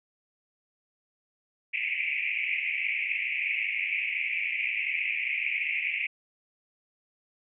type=band-pass noise; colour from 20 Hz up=white; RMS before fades=-30 dBFS; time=1.73-6.07 s; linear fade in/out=10 ms; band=2100 to 2600 Hz; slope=96 dB/octave; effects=none